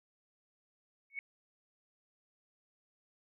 sine tone with exponential growth, 2217 Hz, C#7, in tune, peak -32 dBFS, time 1.1-1.19 s, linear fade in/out 1 ms, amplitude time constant 19 ms, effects none

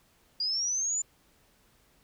sine linear sweep, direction up, 4788 to 7130 Hz, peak -27 dBFS, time 0.4-1.02 s, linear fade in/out 5 ms, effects pink hiss -65 dBFS RMS until 2.03 s

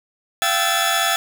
sawtooth tone cluster, 683 / 773 / 1308 / 1748 / 3400 Hz, F5 / G5 / E6 / A6 / G#7, -39 / -24 / -14 / -12 / +40 cents, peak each -20 dBFS, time 0.42-1.16 s, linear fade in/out 0 ms, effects none

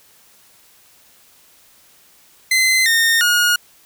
sawtooth tone with pitch steps, 2055 / 1833 / 1437 Hz, C7 / A#6 / F6, -32 / -30 / +49 cents, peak -9 dBFS, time 2.51-3.56 s, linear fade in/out 5 ms, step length 350 ms, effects white hiss -51 dBFS RMS until 3.85 s

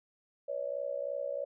sine tone with amplitude modulation, 565 Hz, C#5, 33 cents sharp, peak -29 dBFS, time 0.48-1.45 s, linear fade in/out 10 ms, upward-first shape sine, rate 63 Hz, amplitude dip 90%, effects none

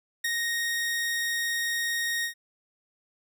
sawtooth tone with ADSR envelope, 1864.7 Hz, A#6, in tune, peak -21 dBFS, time 0.24-2.34 s, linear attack 7 ms, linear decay 25 ms, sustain -2 dB, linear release 100 ms, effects none

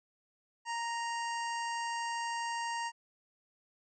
harmonic tone, 932.3 Hz, A#5, in tune, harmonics 1 / 2 / 3 / 5 / 6 / 7 / 8 / 9, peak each -35 / -41 / -45 / -49 / -51 / -52 / -53 / -54 dBFS, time 0.65-2.92 s, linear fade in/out 50 ms, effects none

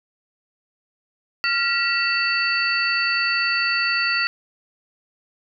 sine tone cluster, 1385 / 1929 / 2678 / 4529 Hz, F6 / B6 / E7 / C#8, -15 / -41 / +27 / +36 cents, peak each -24 dBFS, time 1.44-4.27 s, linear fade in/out 0 ms, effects none

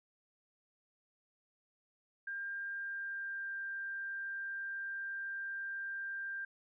sine tone with pitch glide, 1599 to 1587 Hz, G6 to G6, +34 to +21 cents, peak -38 dBFS, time 2.27-6.45 s, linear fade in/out 5 ms, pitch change -13 cents, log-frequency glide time 2.7-3.59 s, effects none

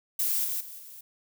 violet noise with level steps, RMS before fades -27 / -31 / -43 / -46 dBFS, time 0.19-1.01 s, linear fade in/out 5 ms, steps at 0.44 / 0.6 / 0.78 s, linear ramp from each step 10 ms, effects none

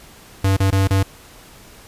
square tone with dropouts, 96.8 Hz, G2, 21 cents flat, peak -14 dBFS, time 0.44-1.03 s, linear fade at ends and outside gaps 5 ms, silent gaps 0.567-0.601 / 0.705-0.725 / 0.875-0.906 s, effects pink hiss -44 dBFS RMS until 1.87 s + resampled to 32000 Hz

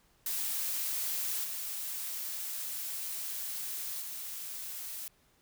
blue noise with level steps, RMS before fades -34 / -38 / -41 dBFS, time 0.26-5.08 s, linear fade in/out 2 ms, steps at 1.43 / 4 s, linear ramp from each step 20 ms, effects pink hiss -68 dBFS RMS until 5.41 s

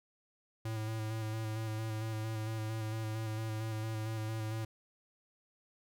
square tone with vibrato, 110 Hz, A2, in tune, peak -36 dBFS, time 0.65-4.65 s, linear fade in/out 5 ms, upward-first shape square, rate 4.4 Hz, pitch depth 21 cents each way, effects none

